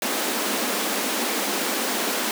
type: high-pass noise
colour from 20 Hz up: pink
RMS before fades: -25 dBFS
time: 0.02-2.31 s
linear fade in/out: 2 ms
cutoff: 200 Hz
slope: 96 dB/octave
effects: none